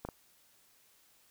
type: clicks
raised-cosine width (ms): 1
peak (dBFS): -24 / -26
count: 2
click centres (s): 0.05 / 0.088
effects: white hiss -66 dBFS RMS until 1.3 s